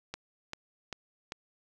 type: click train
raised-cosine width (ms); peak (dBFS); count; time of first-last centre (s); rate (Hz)
0.2; -20; 4; 0.14-1.321; 2.54
effects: none